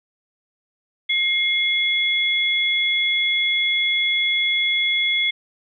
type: tone pair together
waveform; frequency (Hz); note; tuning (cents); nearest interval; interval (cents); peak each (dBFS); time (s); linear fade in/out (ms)
sine; 2135 / 3385; C7 / G#7; +34 / +32; minor sixth; 798; -20; 1.09-5.31; 10
effects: none